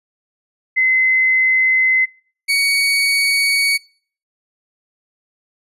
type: tone pair in turn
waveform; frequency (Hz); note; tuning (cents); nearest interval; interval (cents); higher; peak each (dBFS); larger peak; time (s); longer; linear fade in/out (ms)
sine / 30% pulse; 2049 / 2242; C7 / C#7; -37 / +19; major second; 156; second; -11; neither; 0.76-2.06 / 2.48-3.78; neither; 20
effects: noise-tail reverb RT60 0.5 s tail -25 dB re dry + resampled to 32000 Hz